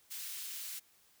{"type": "high-pass noise", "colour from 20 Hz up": "white", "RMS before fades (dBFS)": -43, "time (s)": [0.1, 0.8], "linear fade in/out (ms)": 20, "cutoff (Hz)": 2200, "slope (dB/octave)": 12, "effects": ["white hiss -67 dBFS RMS until 1.2 s"]}